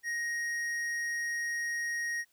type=tone with tanh clipping; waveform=triangle; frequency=1875 Hz; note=A#6; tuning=10 cents sharp; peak=-33 dBFS; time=0.03-2.25 s; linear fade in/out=50 ms; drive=15 dB; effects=white hiss -71 dBFS RMS until 2.32 s